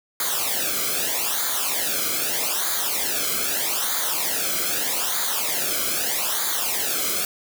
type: noise with flanger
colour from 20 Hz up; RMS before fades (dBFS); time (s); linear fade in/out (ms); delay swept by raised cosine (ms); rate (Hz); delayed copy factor
white; -24; 0.2-7.25; 2; 0.36 to 1.11; 0.8; -0.8
effects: none